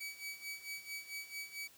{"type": "tone with tremolo", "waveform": "sawtooth", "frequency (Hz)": 2280, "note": "C#7", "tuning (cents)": 48, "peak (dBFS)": -37, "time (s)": [0, 1.68], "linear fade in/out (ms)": 10, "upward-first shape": "sine", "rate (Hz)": 4.5, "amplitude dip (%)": 80, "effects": ["white hiss -62 dBFS RMS until 1.77 s"]}